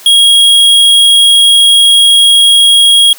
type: tone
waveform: square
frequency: 3288 Hz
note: G#7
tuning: 18 cents flat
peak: -3 dBFS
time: 0.06-3.13 s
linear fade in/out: 2 ms
effects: white hiss -33 dBFS RMS until 3.18 s + high-pass 300 Hz 12 dB/octave